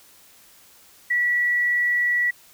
sine tone, 1943 Hz, B6, 29 cents flat, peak -18 dBFS, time 1.1-2.31 s, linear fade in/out 10 ms, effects white hiss -52 dBFS RMS until 2.53 s

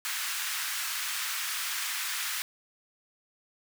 pink high-pass noise, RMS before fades -33 dBFS, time 0.05-2.42 s, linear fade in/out 0 ms, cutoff 1300 Hz, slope 24 dB/octave, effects none

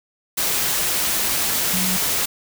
sine tone in noise, 185.3 Hz, F#3, 3 cents sharp, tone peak -24 dBFS, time 1.73-1.97 s, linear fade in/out 10 ms, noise white, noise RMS -21 dBFS, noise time 0.37-2.26 s, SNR -6 dB, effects none

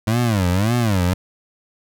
25% pulse tone with vibrato, 103.83 Hz, G#2, in tune, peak -12 dBFS, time 0.07-1.14 s, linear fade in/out 5 ms, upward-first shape sine, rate 1.8 Hz, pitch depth 280 cents each way, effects none

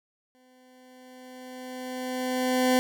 20% pulse tone with exponential growth, 254.6 Hz, C4, 47 cents flat, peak -14 dBFS, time 0.35-2.79 s, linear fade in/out 0 ms, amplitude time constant 530 ms, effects none

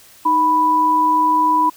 sine tone pair together, 311.1 / 987.7 Hz, D#4 / B5, 0 / 0 cents, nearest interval octave + minor sixth, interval 2000 cents, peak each -22 / -12 dBFS, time 0.25-1.7 s, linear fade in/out 10 ms, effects white hiss -46 dBFS RMS until 1.76 s

